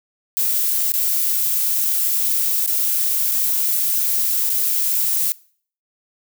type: noise with dropouts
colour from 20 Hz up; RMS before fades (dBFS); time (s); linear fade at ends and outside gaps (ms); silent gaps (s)
violet; -19; 0.37-5.32; 0; 0.92-0.939 / 2.662-2.676 / 3.313-3.317 / 4.494-4.5
effects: noise-tail reverb RT60 0.5 s tail -22 dB re dry